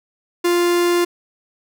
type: tone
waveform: 45% pulse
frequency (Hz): 349.2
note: F4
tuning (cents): 0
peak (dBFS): -14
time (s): 0.44-1.05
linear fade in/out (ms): 10
effects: none